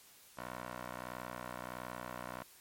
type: tone with band-pass filter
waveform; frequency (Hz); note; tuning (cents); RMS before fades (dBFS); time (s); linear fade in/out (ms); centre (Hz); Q
15% pulse; 61.5; B1; -7; -45; 0.37-2.43; 10; 1100; 1.2
effects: white hiss -60 dBFS RMS until 2.6 s + MP3 64 kbps